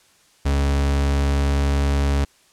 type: tone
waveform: 40% pulse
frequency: 70.1 Hz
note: C#2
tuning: 20 cents sharp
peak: -16 dBFS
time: 0.45-2.25 s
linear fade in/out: 10 ms
effects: white hiss -56 dBFS RMS until 2.52 s + low-pass 9000 Hz 12 dB/octave